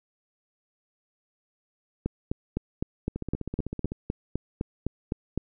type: two click trains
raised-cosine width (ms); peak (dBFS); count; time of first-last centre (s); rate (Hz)
3; -14 / -19; 14 / 13; 2.06-5.376 / 3.16-3.919; 3.92 / 15.8
effects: none